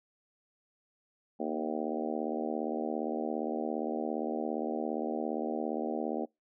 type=harmonic tone with a mistuned harmonic; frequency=77.4 Hz; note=D#2; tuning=9 cents flat; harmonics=3 / 4 / 5 / 6 / 7 / 8 / 9 / 10; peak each=-37 / -38 / -39 / -40 / -40 / -41 / -42 / -42 dBFS; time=1.39-6.26 s; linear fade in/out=20 ms; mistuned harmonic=3; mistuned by=+19 cents; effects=noise-tail reverb RT60 0.2 s tail -26 dB re dry